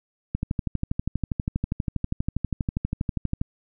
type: click train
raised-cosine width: 5 ms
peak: -12 dBFS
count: 39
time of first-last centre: 0.35-3.415 s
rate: 12.4 Hz
effects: none